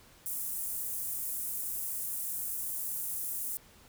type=high-pass noise; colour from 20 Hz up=pink; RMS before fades=-36 dBFS; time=0.26-3.57 s; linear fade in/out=0 ms; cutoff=9500 Hz; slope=24 dB/octave; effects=pink hiss -58 dBFS RMS until 3.88 s